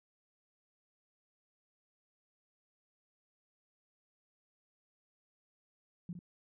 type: tone with echo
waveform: sine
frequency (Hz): 174.61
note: F3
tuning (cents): 0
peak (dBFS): -38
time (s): 6.09-6.13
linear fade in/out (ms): 2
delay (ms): 61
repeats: 1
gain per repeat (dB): -6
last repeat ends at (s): 6.191
effects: none